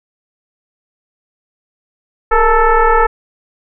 sine tone with frequency modulation, 425.6 Hz, G#4, 42 cents sharp, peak -7 dBFS, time 2.31-3.07 s, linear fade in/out 10 ms, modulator 445 Hz, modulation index 2.7, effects none

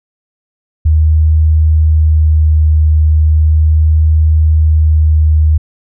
sine tone with vibrato, 77.78 Hz, D#2, in tune, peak -5 dBFS, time 0.85-5.58 s, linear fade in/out 10 ms, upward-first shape sine, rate 0.37 Hz, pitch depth 10 cents each way, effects none

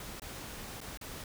pink noise with dropouts, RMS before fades -44 dBFS, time 0-1.24 s, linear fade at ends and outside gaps 2 ms, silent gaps 0.198-0.219 / 0.805-0.813 / 0.974-1.012 s, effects none

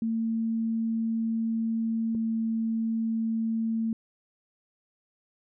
sine tone pair in turn, 225.8 / 224.9 Hz, A3 / A3, +45 / +38 cents, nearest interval unison, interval 7 cents, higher first, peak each -25 dBFS, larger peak neither, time 0.02-2.15 / 2.15-3.93 s, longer first, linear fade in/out 2 ms, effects none

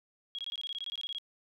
sine tone bursts, 3300 Hz, G#7, 12 cents flat, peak -35 dBFS, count 15, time 0.35-1.184 s, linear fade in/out 0 ms, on 36 ms, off 21 ms, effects none

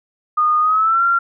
sine tone with pitch glide, 1227 to 1377.3 Hz, D#6 to F6, -25 to -24 cents, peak -12 dBFS, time 0.37-1.19 s, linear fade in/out 10 ms, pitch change +201 cents, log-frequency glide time 0.6-1.04 s, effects none

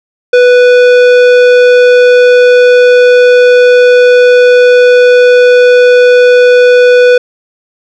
sine tone with tanh clipping, 493.9 Hz, B4, in tune, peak -3 dBFS, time 0.33-7.18 s, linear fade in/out 5 ms, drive 15 dB, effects none

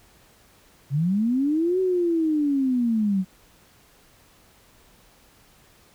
sine linear two-way sweep, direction up then down, 130.81 to 378.7 to 182.6 Hz, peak -19 dBFS, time 0.9-3.25 s, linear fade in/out 50 ms, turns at 1.8 s, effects pink hiss -56 dBFS RMS until 5.94 s

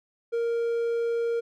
triangle tone, 466.2 Hz, A#4, in tune, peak -22 dBFS, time 0.32-1.41 s, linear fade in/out 20 ms, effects none

